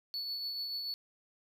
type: tone with tremolo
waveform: triangle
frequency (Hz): 4435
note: C#8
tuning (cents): 0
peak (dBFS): -33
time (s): 0.14-0.94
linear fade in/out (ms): 0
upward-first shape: triangle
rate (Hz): 6.9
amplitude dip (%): 35
effects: none